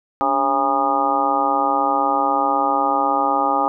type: harmonic tone with a mistuned harmonic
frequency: 136.1 Hz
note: C#3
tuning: 31 cents flat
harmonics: 2 / 3 / 4 / 5 / 6 / 7 / 8 / 9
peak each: -26 / -31 / -26 / -28 / -19 / -25 / -31 / -21 dBFS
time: 0.21-3.68 s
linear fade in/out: 0 ms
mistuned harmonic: 2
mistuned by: +90 cents
effects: none